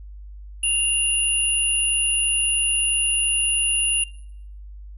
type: tone pair together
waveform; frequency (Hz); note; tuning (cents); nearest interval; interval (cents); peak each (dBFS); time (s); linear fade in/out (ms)
sine; 2794 / 9971; F7 / D#9; 0 / +3; octave + minor seventh; 2203; -21; 0.63-4.04; 5
effects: noise-tail reverb RT60 0.7 s tail -21 dB re dry + added 50 Hz sine -36 dBFS peak until 4.97 s